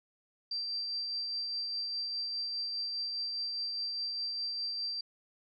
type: tone with tremolo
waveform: sine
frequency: 4699 Hz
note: D8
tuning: in tune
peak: -32 dBFS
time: 0.51-5.01 s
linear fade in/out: 5 ms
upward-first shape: triangle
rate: 4.9 Hz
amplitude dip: 30%
effects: none